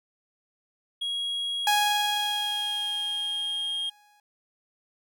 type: tone with pitch glide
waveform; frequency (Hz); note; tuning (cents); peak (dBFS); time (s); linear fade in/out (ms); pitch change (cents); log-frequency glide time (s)
triangle; 3300 to 3236; G#7 to G#7; -12 to -46; -26; 1.01-3.9; 10; -34; 2.08-2.93
type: tone with exponential decay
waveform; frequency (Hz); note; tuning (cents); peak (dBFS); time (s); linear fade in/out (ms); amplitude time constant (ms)
sawtooth; 830.6; G#5; 0; -16; 1.67-4.2; 2; 550
effects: none